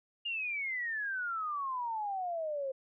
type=exponential sweep; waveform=sine; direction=down; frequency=2853 to 523.3 Hz; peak=-33 dBFS; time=0.25-2.72 s; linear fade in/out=10 ms; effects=none